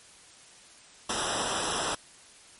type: noise with comb filter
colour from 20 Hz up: pink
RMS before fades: -30 dBFS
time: 1.09-1.95 s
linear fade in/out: 5 ms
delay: 0.45 ms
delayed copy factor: -0.9
effects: white hiss -53 dBFS RMS until 2.59 s + MP3 48 kbps